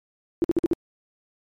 sine tone bursts, 337.9 Hz, E4, 43 cents sharp, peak -16 dBFS, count 5, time 0.42-0.733 s, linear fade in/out 0 ms, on 21 ms, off 52 ms, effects MP3 64 kbps

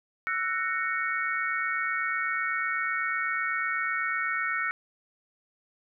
sine chord, F# dominant seventh, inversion third, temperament just, 1332 / 1480 / 1850 / 2220 Hz, E6 / F#6 / A#6 / C#7, +18 / 0 / -14 / +2 cents, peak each -32 dBFS, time 0.27-4.71 s, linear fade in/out 0 ms, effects none

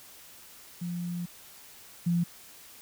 sine tone pair in turn, 174.5 / 172.2 Hz, F3 / F3, -1 / -24 cents, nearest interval unison, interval 23 cents, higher first, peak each -31 / -23 dBFS, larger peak second, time 0.81-1.26 / 2.06-2.24 s, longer first, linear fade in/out 10 ms, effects white hiss -51 dBFS RMS until 2.81 s

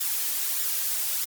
blue noise with flanger, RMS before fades -27 dBFS, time 0-1.25 s, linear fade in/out 10 ms, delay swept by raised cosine 0.55 to 3.45 ms, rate 1.6 Hz, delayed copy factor +0.5, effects Opus 48 kbps

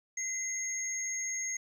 sine tone pair together, 2051 / 6506 Hz, C7 / G#8, -35 / -37 cents, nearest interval octave + minor sixth, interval 1998 cents, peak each -37 / -33 dBFS, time 0.17-1.57 s, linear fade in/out 5 ms, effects tanh soft clip ceiling -26 dBFS + 11-bit

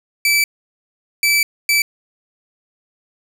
sawtooth tone bursts at uneven times, 2314 Hz, D7, 26 cents flat, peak -9 dBFS, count 3, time 0.25-0.44 / 1.23-1.43 / 1.69-1.82 s, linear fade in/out 2 ms, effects none

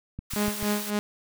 click train, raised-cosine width 5 ms, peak -22 dBFS, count 4, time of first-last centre 0.19-0.628 s, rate 6.85 Hz
white high-pass noise, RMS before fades -35 dBFS, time 0.3-0.91 s, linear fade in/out 10 ms, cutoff 930 Hz, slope 24 dB/octave
sawtooth tone with tremolo, 207.7 Hz, G#3, in tune, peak -19 dBFS, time 0.36-0.99 s, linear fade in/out 0 ms, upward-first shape sine, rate 3.6 Hz, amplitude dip 85%
effects none

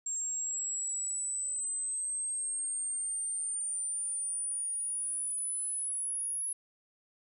sine exponential sweep, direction up, 7450 to 10548 Hz, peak -32 dBFS, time 0.06-6.53 s, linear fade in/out 5 ms, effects none

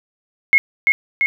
sine tone with echo, 2166 Hz, C#7, 41 cents flat, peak -7 dBFS, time 0.53-0.58 s, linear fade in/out 0 ms, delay 340 ms, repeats 2, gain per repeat -3 dB, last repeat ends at 1.26 s, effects none

